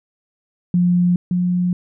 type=tone pair in turn; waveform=sine; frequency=177.1 / 178.74 Hz; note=F3 / F3; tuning=+24 / +40 cents; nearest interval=unison; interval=16 cents; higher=second; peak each=-12 / -15 dBFS; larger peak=first; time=0.74-1.16 / 1.31-1.73 s; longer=neither; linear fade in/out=2 ms; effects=none